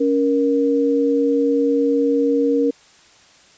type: tone pair together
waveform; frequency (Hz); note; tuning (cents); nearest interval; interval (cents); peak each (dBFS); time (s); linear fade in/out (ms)
sine; 279.7 / 470; C#4 / A#4; +16 / +14; major sixth; 898; -17; 0-2.71; 10
effects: white hiss -50 dBFS RMS until 3.57 s + resampled to 16000 Hz